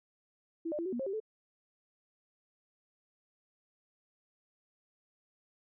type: tone with pitch steps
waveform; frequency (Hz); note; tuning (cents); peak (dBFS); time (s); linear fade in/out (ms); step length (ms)
sine; 330.4 / 598 / 337.5 / 375.3 / 239.7 / 537 / 389.4 / 436; E4 / D5 / E4 / F#4 / A#3 / C5 / G4 / A4; +4 / +31 / +41 / +25 / +48 / +45 / -12 / -16; -33; 0.65-1.202; 10; 69
effects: none